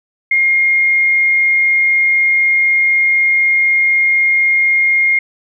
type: tone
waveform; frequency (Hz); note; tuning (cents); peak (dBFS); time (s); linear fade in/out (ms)
sine; 2132; C7; +32; -9; 0.31-5.19; 5
effects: none